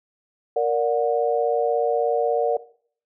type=chord; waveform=sine; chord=Bb augmented; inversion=none; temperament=just; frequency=466.2 / 582.7 / 728.4 Hz; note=Bb4 / D5 / F#5; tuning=0 / -14 / -27 cents; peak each=-21 / -23 / -24 dBFS; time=0.56-2.57 s; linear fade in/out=5 ms; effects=noise-tail reverb RT60 0.5 s tail -17 dB re dry